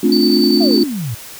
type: chord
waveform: sine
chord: D minor seventh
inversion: second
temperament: just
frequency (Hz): 220.2 / 264.3 / 293.7 / 352.4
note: A3 / C4 / D4 / F4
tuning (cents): +2 / +18 / 0 / +16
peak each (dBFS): -15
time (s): 0.03-0.84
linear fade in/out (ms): 5
type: tone with tremolo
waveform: triangle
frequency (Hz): 4548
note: C#8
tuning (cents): +44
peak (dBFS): -14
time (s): 0.12-0.83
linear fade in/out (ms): 2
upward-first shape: square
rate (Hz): 10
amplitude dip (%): 40
type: exponential sweep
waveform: sine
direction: down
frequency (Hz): 730 to 103.83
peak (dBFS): -19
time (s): 0.6-1.15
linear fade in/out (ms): 10
effects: tanh soft clip ceiling 0 dBFS + white hiss -34 dBFS RMS until 1.39 s